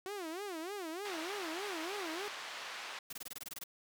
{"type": "tone with vibrato", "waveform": "sawtooth", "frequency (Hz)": 361.8, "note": "F#4", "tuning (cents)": -39, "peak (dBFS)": -36, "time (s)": [0.06, 2.28], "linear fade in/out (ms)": 0, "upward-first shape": "sine", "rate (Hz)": 3.3, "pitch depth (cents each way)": 240}
{"type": "band-pass noise", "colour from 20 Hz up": "pink", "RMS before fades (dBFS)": -45, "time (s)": [1.05, 2.99], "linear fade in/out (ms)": 2, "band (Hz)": [950, 4400], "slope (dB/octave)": 12}
{"type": "noise bursts", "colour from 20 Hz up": "white", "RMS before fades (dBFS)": -44, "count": 11, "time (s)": [3.1, 3.639], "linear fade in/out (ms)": 5, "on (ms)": 29, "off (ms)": 22}
{"effects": []}